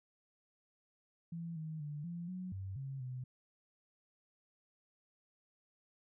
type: tone with pitch steps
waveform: sine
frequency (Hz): 167.7 / 157.5 / 147.7 / 171.7 / 183.7 / 95.9 / 135.6 / 127.2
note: E3 / D#3 / D3 / F3 / F#3 / G2 / C#3 / C3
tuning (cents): +30 / +21 / +10 / -29 / -12 / -37 / -38 / -48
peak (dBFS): -40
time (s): 1.32-3.24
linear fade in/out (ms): 5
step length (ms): 240
effects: none